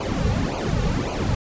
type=noise with flanger; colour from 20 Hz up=brown; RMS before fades=-23 dBFS; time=0-1.35 s; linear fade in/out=5 ms; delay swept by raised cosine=0.54 to 3.14 ms; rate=1.8 Hz; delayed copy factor=-0.95; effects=resampled to 16000 Hz